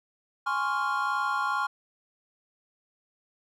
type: chord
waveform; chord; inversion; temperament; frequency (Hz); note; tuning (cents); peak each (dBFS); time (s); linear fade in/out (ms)
triangle; Db major seventh; second; equal; 830.6 / 1046.5 / 1108.7 / 1396.9; Ab5 / C6 / Db6 / F6; 0 / 0 / 0 / 0; -31 / -30 / -29 / -28; 0.46-1.67; 10
effects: none